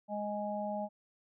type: harmonic tone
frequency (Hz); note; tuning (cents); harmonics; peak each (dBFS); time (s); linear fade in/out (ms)
207.7; G#3; 0; 1 / 3 / 4; -39 / -37 / -39; 0.08-0.89; 50
effects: none